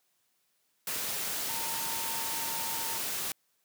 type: tone in noise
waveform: sine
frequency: 912 Hz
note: A#5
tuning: 38 cents flat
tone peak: -40 dBFS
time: 1.49-2.98 s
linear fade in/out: 2 ms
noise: white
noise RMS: -34 dBFS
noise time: 0.87-3.32 s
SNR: -9 dB
effects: white hiss -74 dBFS RMS until 3.64 s + high-pass 100 Hz 12 dB/octave